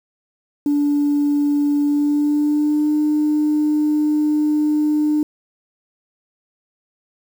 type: tone with pitch glide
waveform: sine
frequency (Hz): 290 to 301.4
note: D4 to D4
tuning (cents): -22 to +45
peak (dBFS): -13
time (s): 0.66-5.23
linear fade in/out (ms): 2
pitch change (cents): +67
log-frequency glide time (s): 1.84-2.93
effects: tanh soft clip ceiling -11 dBFS + 7-bit